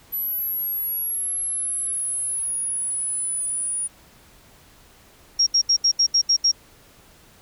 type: linear sweep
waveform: sine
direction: down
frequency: 11840 to 9640 Hz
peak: -23 dBFS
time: 0.12-3.88 s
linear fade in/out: 20 ms
type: tone bursts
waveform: sine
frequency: 5588 Hz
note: F8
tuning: in tune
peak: -14 dBFS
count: 8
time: 5.39-6.517 s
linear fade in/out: 10 ms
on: 77 ms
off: 73 ms
effects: pink hiss -52 dBFS RMS until 7.41 s